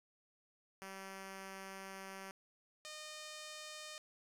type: tone pair in turn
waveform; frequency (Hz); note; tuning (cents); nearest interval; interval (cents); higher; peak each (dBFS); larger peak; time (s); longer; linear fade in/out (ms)
5% pulse; 192.8 / 612.1; G3 / D#5; -28 / -28; octave + minor sixth; 2000; second; -36 / -36; neither; 0.82-2.31 / 2.85-3.98; first; 0
effects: resampled to 32000 Hz + 12-bit